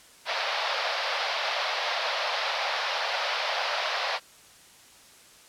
pink band-pass noise, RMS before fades -29 dBFS, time 0.25-4.2 s, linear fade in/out 50 ms, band 550 to 5100 Hz, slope 48 dB/octave, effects white hiss -53 dBFS RMS until 5.48 s + low-pass 10000 Hz 12 dB/octave

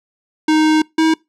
square tone pair in turn, 311.1 / 319.7 Hz, D#4 / D#4, 0 / +47 cents, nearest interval unison, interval 47 cents, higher second, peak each -11 dBFS, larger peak neither, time 0.48-0.82 / 0.98-1.14 s, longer first, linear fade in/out 5 ms, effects noise-tail reverb RT60 0.2 s tail -24 dB re dry + low-pass 6000 Hz 12 dB/octave

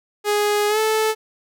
sawtooth tone with pitch glide, 415.3 to 436.7 Hz, G#4 to A4, 0 to -13 cents, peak -13 dBFS, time 0.24-1.15 s, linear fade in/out 50 ms, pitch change +87 cents, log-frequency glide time 0.68-0.79 s, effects none

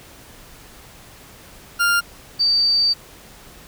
40% pulse / sine tone pair in turn, 1400 / 4623 Hz, F6 / D8, +4 / -28 cents, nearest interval octave + major sixth, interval 2068 cents, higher second, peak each -14 dBFS, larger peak neither, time 1.79-2.01 / 2.39-2.94 s, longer second, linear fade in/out 20 ms, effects pink hiss -44 dBFS RMS until 3.67 s

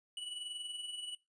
square tone with amplitude modulation, 2949 Hz, F#7, 6 cents flat, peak -39 dBFS, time 0.17-1.15 s, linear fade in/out 2 ms, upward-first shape sine, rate 21 Hz, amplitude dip 50%, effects noise-tail reverb RT60 0.2 s tail -19 dB re dry + resampled to 22050 Hz

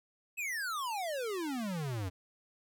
square exponential sweep, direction down, 2637 to 87.8 Hz, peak -35 dBFS, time 0.37-2.1 s, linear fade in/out 20 ms, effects none

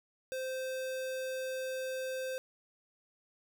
square tone, 520 Hz, C5, 11 cents flat, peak -36 dBFS, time 0.32-2.38 s, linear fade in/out 0 ms, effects none

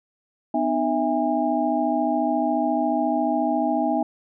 sine tone cluster, 250.9 / 305.1 / 657 / 814 Hz, B3 / D#4 / E5 / G#5, +28 / -34 / -6 / -35 cents, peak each -25 dBFS, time 0.54-4.03 s, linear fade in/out 5 ms, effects none

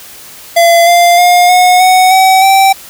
square tone with pitch steps, 680 / 695.1 / 710.5 / 726.3 / 742.4 / 758.9 / 775.7 Hz, F5 / F5 / F5 / F#5 / F#5 / F#5 / G5, -46 / -8 / +30 / -32 / +6 / +44 / -18 cents, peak -4 dBFS, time 0.56-2.73 s, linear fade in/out 10 ms, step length 310 ms, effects white hiss -32 dBFS RMS until 2.89 s

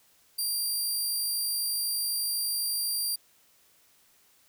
15% pulse tone, 4738 Hz, D8, 14 cents sharp, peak -21 dBFS, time 0.38-3.16 s, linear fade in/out 10 ms, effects white hiss -63 dBFS RMS until 4.48 s

